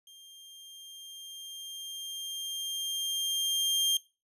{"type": "tone with level ramp", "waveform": "sawtooth", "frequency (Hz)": 3193, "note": "G7", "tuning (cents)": 31, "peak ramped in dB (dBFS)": [-47, -20], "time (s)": [0.07, 3.97], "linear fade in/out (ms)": 2, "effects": ["noise-tail reverb RT60 0.3 s tail -20 dB re dry", "resampled to 32000 Hz"]}